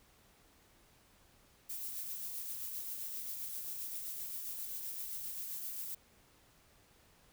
violet noise with tremolo, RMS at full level -41 dBFS, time 1.69-5.95 s, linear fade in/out 10 ms, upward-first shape sine, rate 7.6 Hz, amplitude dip 30%, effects pink hiss -66 dBFS RMS until 7.32 s

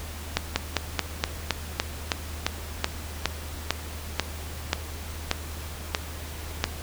slowing click train, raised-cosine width 0.2 ms, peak -4 dBFS, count 17, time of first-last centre 0.37-6.641 s, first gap 190 ms, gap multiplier 1.09, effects added 77 Hz sine -36 dBFS peak until 6.82 s + pink hiss -40 dBFS RMS until 6.82 s

